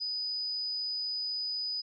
sine tone, 4978 Hz, D#8, in tune, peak -31 dBFS, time 0-1.82 s, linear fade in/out 20 ms, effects MP3 48 kbps

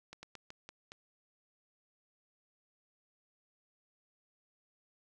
slowing click train, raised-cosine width 0.2 ms, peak -30 dBFS, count 6, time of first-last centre 0.13-0.919 s, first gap 100 ms, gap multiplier 1.23, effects none

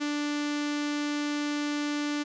sawtooth tone with notch filter, 293.7 Hz, D4, in tune, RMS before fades -30 dBFS, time 0-2.24 s, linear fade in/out 20 ms, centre 700 Hz, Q 1.1, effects resampled to 16000 Hz

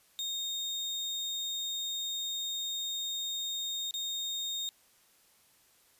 35% pulse tone with dropouts, 3695 Hz, A#7, 16 cents flat, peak -31 dBFS, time 0.19-4.69 s, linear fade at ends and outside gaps 0 ms, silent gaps 3.909-3.94 s, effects white hiss -65 dBFS RMS until 5.99 s + resampled to 32000 Hz

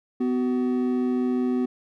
triangle tone pair together, 250.8 / 376.3 Hz, B3 / F#4, +27 / +29 cents, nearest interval perfect fifth, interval 702 cents, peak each -20 / -26 dBFS, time 0.2-1.66 s, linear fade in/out 10 ms, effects none

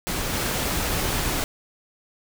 pink noise with level steps, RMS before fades -27 / -25 dBFS, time 0.07-1.44 s, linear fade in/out 0 ms, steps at 0.33 s, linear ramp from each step 10 ms, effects none

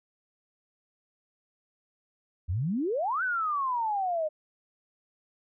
sine exponential two-way sweep, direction up then down, 77.8 to 1548 to 603 Hz, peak -26 dBFS, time 2.48-4.29 s, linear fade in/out 20 ms, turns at 3.23 s, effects none

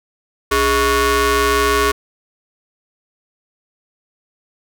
sawtooth ring-modulated tone, 350 Hz, F4, 4 cents sharp, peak -6 dBFS, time 0.51-1.92 s, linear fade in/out 10 ms, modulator 763 Hz, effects none

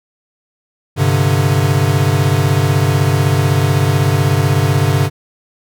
square chord, G suspended fourth, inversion none, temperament equal with one note detuned, 99.19 / 130.81 / 146.83 Hz, G2 / C3 / D3, +21 / 0 / 0 cents, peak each -16 dBFS, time 0.96-5.1 s, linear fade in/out 50 ms, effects none

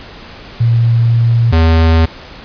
sine / square tone pair in turn, 116.54 / 81.46 Hz, A#2 / E2, 0 / -20 cents, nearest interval tritone, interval 620 cents, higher first, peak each -7 dBFS, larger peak neither, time 0.6-1.52 / 1.52-2.06 s, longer first, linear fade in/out 10 ms, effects pink hiss -33 dBFS RMS until 2.44 s + resampled to 11025 Hz

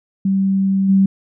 sine tone with level steps, 193.6 Hz, G3, 21 cents flat, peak -13 / -9 dBFS, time 0.25-1.06 s, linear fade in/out 5 ms, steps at 0.88 s, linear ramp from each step 20 ms, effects none

